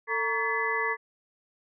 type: tone cluster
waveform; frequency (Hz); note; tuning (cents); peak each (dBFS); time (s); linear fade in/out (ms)
sine; 448.3 / 936 / 1132 / 1726 / 2009; A4 / A#5 / C#6 / A6 / B6; +32 / +7 / +36 / -34 / +29; -33 / -34 / -32 / -31 / -30; 0.07-0.97; 50
effects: none

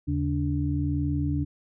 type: tone cluster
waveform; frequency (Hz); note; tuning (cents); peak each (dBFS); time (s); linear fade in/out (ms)
sine; 79.3 / 140.5 / 290.5; D#2 / C#3 / D4; +33 / +24 / -19; -28; 0.07-1.45; 20
effects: none

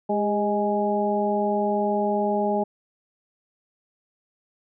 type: harmonic tone with a mistuned harmonic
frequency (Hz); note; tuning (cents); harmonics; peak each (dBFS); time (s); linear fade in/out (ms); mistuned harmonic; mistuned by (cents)
207.7; G#3; 0; 1 / 2 / 3 / 4; -26 / -26 / -26 / -26; 0.09-2.64; 10; 2; -41
effects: none

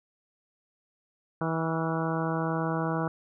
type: harmonic tone with a mistuned harmonic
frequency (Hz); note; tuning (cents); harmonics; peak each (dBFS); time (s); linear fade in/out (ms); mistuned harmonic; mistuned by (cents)
162.3; E3; -27; 1 / 2 / 3 / 4 / 5 / 6 / 7 / 8 / 9; -30 / -33 / -35 / -36 / -37 / -38 / -38 / -39 / -40; 1.41-3.08; 2; 8; +44
effects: none

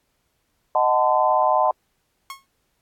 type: chord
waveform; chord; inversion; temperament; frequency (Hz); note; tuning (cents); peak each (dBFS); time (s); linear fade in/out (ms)
sine; D# diminished seventh; none; equal with one note detuned; 622.3 / 740 / 880 / 1022.6; D#5 / F#5 / A5 / C6; 0 / 0 / 0 / -40; -21; 0.75-1.71; 2
type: tone with exponential decay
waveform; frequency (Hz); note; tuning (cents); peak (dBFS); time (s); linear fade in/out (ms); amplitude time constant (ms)
sawtooth; 1089; C#6; -31; -25; 2.3-2.46; 1; 33
effects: pink hiss -70 dBFS RMS until 2.81 s + AAC 64 kbps

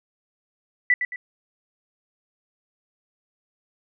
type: tone with echo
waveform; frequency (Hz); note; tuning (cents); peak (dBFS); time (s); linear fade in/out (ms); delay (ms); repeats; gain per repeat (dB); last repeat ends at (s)
sine; 1975.5; B6; 0; -14; 0.9-0.94; 2; 110; 2; -8; 1.16
effects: none

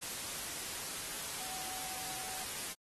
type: tone in noise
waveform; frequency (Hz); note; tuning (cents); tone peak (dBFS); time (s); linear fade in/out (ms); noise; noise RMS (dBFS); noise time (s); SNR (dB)
sine; 751; F#5; +26; -49; 1.39-2.45; 20; white; -41; 0.01-2.74; -11
effects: AAC 32 kbps

